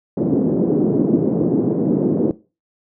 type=band-pass noise; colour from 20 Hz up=white; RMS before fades=-17 dBFS; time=0.17-2.31 s; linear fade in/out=2 ms; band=160 to 370 Hz; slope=24 dB/octave; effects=noise-tail reverb RT60 0.3 s tail -18 dB re dry